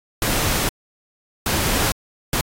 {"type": "noise bursts at uneven times", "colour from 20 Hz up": "pink", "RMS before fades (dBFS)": -20, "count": 3, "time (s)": [[0.22, 0.69], [1.46, 1.92], [2.33, 2.41]], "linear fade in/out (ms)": 2, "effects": ["AAC 48 kbps"]}